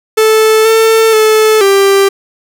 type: tone with pitch steps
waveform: 45% pulse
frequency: 437.8 / 446.5 / 434.6 / 393.6 Hz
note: A4 / A4 / A4 / G4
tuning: -9 / +25 / -21 / +7 cents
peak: -5 dBFS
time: 0.17-2.09 s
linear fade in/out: 10 ms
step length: 480 ms
effects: none